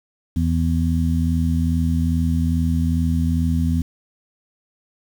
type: harmonic tone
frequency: 82.41 Hz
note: E2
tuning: in tune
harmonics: 1 / 2 / 3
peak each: -19 / -22 / -22 dBFS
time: 0.36-3.82 s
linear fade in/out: 5 ms
effects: 7-bit